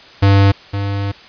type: tone pair in turn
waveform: square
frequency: 99 / 99.92 Hz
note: G2 / G2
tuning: +18 / +34 cents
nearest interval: unison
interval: 16 cents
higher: second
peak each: -8 / -18 dBFS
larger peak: first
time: 0.22-0.52 / 0.73-1.12 s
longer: second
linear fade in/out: 10 ms
effects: white hiss -40 dBFS RMS until 1.28 s + resampled to 11025 Hz